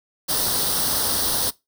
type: noise with comb filter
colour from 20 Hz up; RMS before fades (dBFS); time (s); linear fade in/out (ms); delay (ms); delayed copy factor
white; -22; 0.28-1.51; 20; 0.21; +0.75
effects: noise-tail reverb RT60 0.2 s tail -20 dB re dry